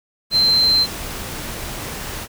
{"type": "tone in noise", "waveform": "sine", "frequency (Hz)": 4114, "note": "C8", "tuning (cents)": -30, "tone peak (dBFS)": -12, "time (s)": [0.31, 0.87], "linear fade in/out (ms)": 50, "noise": "pink", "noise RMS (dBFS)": -29, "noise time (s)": [0.3, 2.28], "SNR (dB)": 14, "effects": []}